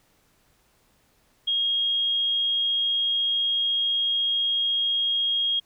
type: tone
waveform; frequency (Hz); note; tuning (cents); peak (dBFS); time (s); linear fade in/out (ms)
sine; 3262; G#7; -32; -21; 1.47-5.6; 10
effects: pink hiss -64 dBFS RMS until 5.65 s